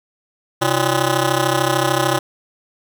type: ring-modulated tone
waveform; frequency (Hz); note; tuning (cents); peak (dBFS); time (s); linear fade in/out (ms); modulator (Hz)
10% pulse; 230; A#3; -23; -4; 0.61-2.19; 10; 98.3
effects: none